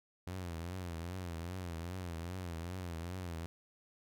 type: tone with vibrato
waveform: sawtooth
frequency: 87.31 Hz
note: F2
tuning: in tune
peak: -36 dBFS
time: 0.27-3.46 s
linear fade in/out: 0 ms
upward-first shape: triangle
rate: 2.5 Hz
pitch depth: 140 cents each way
effects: none